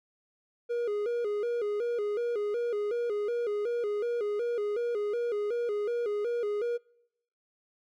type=tone with vibrato; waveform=triangle; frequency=444.2 Hz; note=A4; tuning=16 cents sharp; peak=-26 dBFS; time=0.69-6.78 s; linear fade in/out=20 ms; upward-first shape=square; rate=2.7 Hz; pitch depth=120 cents each way; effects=noise-tail reverb RT60 0.8 s tail -26 dB re dry